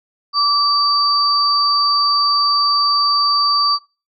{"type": "tone pair together", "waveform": "sine", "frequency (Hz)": [1160, 4640], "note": ["D6", "D8"], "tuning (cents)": [-22, -22], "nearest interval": "2 octaves", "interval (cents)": 2400, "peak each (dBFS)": -15, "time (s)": [0.33, 3.79], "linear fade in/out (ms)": 50, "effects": ["noise-tail reverb RT60 0.3 s tail -19 dB re dry"]}